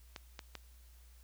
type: clicks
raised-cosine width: 0.2 ms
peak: -26 dBFS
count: 3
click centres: 0.162 / 0.392 / 0.553 s
effects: added 60 Hz sine -56 dBFS peak until 1.23 s + white hiss -67 dBFS RMS until 1.23 s